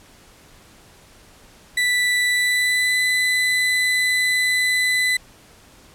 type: tone with pitch glide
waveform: 35% pulse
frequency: 1975.5 to 2003 Hz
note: B6 to B6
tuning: 0 to +24 cents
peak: -15 dBFS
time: 1.77-5.17 s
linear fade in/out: 5 ms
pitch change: +24 cents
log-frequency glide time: 2.3-2.99 s
effects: pink hiss -49 dBFS RMS until 5.94 s + low-pass 12000 Hz 12 dB/octave